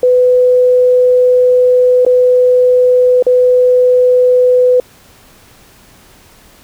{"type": "tone with dropouts", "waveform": "sine", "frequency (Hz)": 500, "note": "B4", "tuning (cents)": 21, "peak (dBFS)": -5, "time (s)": [0.03, 4.8], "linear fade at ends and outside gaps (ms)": 2, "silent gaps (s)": [[2.05, 2.064], [3.225, 3.266]], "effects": ["pink hiss -43 dBFS RMS until 6.63 s"]}